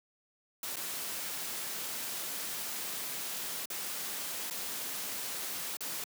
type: noise with dropouts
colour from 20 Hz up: white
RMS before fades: -38 dBFS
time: 0.63-6.04 s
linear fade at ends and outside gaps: 2 ms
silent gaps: 0.759-0.767 / 3.656-3.701 / 4.5-4.508 / 5.769-5.806 s
effects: high-pass 150 Hz 12 dB/octave